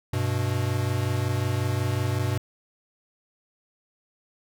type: tone pair together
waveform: square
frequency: 98 / 123.47 Hz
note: G2 / B2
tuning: 0 / 0 cents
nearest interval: major third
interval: 400 cents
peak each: -27 / -27 dBFS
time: 0.13-2.38 s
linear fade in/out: 5 ms
effects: none